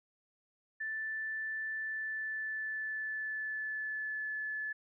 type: tone with pitch glide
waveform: sine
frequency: 1760 to 1727.8 Hz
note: A6 to A6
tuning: 0 to -32 cents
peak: -35 dBFS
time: 0.8-4.73 s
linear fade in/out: 10 ms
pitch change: -32 cents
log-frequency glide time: 1.74-4.34 s
effects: none